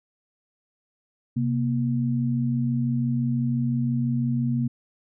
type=tone pair together; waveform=sine; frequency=130.81 / 236.7 Hz; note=C3 / A#3; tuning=0 / +27 cents; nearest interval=minor seventh; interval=1027 cents; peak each=-24 dBFS; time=1.36-4.68 s; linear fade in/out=10 ms; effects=none